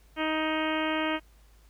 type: harmonic tone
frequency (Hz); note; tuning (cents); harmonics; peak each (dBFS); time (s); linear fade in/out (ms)
313.2; D#4; +11; 1 / 2 / 3 / 4 / 5 / 6 / 7 / 8 / 9 / 10; -30 / -33 / -35 / -36 / -37 / -38 / -38 / -39 / -40 / -40; 0.16-1.2; 50
effects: added 52 Hz sine -55 dBFS peak until 1.69 s + pink hiss -64 dBFS RMS until 1.69 s